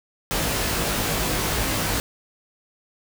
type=noise with comb filter; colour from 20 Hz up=pink; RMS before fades=-24 dBFS; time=0.31-2 s; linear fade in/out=0 ms; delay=19 ms; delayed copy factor=+0.9; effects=none